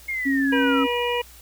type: linear sweep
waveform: sine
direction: down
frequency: 2164 to 1271 Hz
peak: -24 dBFS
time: 0.08-0.84 s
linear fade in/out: 10 ms
type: tone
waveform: sine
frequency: 273.1 Hz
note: C#4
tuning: 26 cents flat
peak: -19 dBFS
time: 0.25-0.87 s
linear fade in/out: 20 ms
type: harmonic tone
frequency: 483 Hz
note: B4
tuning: 39 cents flat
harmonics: 1 / 2 / 4 / 5 / 6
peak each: -24 / -27 / -33 / -30 / -30 dBFS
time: 0.52-1.22 s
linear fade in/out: 10 ms
effects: added 60 Hz sine -48 dBFS peak until 1.41 s + white hiss -48 dBFS RMS until 1.41 s

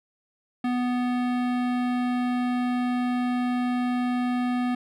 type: tone with hard clipping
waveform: sine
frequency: 247.2 Hz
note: B3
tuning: 2 cents sharp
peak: -25 dBFS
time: 0.64-4.75 s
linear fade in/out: 5 ms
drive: 18 dB
effects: none

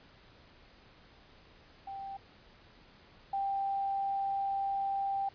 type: tone pair in turn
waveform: sine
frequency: 784 / 787.9 Hz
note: G5 / G5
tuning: 0 / +9 cents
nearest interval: unison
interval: 9 cents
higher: second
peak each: -39 / -30 dBFS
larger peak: second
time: 1.87-2.17 / 3.33-5.29 s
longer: second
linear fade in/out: 5 ms
effects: pink hiss -59 dBFS RMS until 5.34 s + resampled to 11025 Hz

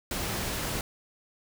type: noise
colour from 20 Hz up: pink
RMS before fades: -32 dBFS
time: 0.11-0.81 s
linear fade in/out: 2 ms
effects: none

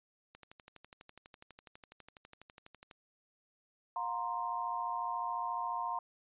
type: click train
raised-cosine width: 0.2 ms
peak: -34 dBFS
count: 32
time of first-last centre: 0.35-2.912 s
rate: 12.1 Hz
type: chord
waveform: sine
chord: F suspended fourth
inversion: none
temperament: equal with one note detuned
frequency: 715.6 / 932.3 / 1046.5 Hz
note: F5 / Bb5 / C6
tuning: +42 / 0 / 0 cents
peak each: -41 / -37 / -38 dBFS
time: 3.96-5.99 s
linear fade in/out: 2 ms
effects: resampled to 8000 Hz

